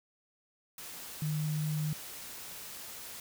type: tone in noise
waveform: sine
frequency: 152.9 Hz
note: D#3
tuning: 30 cents flat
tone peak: -30 dBFS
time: 1.22-1.93 s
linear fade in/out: 2 ms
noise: white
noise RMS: -45 dBFS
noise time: 0.78-3.2 s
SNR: +12 dB
effects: none

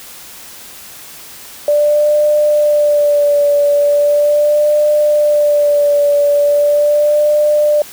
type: tone with vibrato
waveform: sine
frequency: 587.3 Hz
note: D5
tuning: in tune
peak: -8 dBFS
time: 1.68-7.82 s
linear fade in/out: 2 ms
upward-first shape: sine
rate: 0.39 Hz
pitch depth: 29 cents each way
effects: white hiss -34 dBFS RMS until 7.92 s

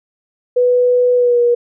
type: tone with pitch glide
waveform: sine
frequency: 493.9 to 479.3 Hz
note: B4 to A#4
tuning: 0 to +48 cents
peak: -9 dBFS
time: 0.56-1.55 s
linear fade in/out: 10 ms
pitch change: -52 cents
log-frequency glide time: 1.15-1.4 s
effects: none

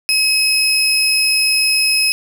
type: tone pair together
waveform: 35% pulse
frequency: 2559 / 5118 Hz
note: D#7 / D#8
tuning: +48 / +48 cents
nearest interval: octave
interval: 1200 cents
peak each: -14 dBFS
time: 0.09-2.12 s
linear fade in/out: 0 ms
effects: none

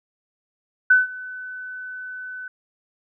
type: tone with ADSR envelope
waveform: sine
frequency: 1506 Hz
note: F#6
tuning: 30 cents sharp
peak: -9 dBFS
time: 0.9-2.48 s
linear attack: 8 ms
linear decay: 160 ms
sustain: -22 dB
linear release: 3 ms
effects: none

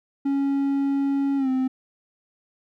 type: tone with pitch glide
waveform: triangle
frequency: 277.2 to 260.1 Hz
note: C#4 to C4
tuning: 0 to -10 cents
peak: -18 dBFS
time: 0.25-1.68 s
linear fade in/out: 10 ms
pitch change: -110 cents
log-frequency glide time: 1.37-1.49 s
effects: none

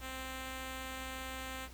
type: tone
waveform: 5% pulse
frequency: 261.6 Hz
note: C4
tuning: in tune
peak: -30 dBFS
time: 0-1.69 s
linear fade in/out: 50 ms
effects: added 60 Hz sine -48 dBFS peak until 1.73 s + pink hiss -56 dBFS RMS until 1.73 s

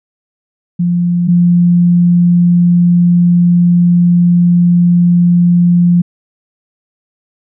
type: tone pair in turn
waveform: sine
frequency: 174.61 / 174.61 Hz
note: F3 / F3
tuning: 0 / 0 cents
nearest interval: unison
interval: 0 cents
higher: neither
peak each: -9 / -5 dBFS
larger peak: second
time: 0.79-1.28 / 1.28-6.02 s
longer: second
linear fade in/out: 10 ms
effects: none

